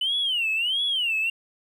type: tone with vibrato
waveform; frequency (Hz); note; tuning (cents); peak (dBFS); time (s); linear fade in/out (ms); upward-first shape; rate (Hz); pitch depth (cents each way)
triangle; 2960; F#7; 0; -19; 0.01-1.3; 5; sine; 1.5; 230
effects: tanh soft clip ceiling -19 dBFS